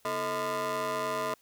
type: ring-modulated tone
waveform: 25% pulse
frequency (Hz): 192.8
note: G3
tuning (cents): -28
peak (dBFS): -23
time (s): 0.05-1.34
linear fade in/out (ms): 2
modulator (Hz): 826
effects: white hiss -65 dBFS RMS until 1.41 s